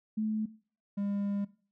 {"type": "tone pair in turn", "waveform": ["sine", "triangle"], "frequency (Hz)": [216.3, 201.4], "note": ["A3", "G3"], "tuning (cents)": [-29, 47], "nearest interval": "minor second", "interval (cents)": 124, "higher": "first", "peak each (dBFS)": -28, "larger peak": "neither", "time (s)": [[0.17, 0.46], [0.97, 1.45]], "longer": "second", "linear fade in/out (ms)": 10, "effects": ["noise-tail reverb RT60 0.4 s tail -18 dB re dry"]}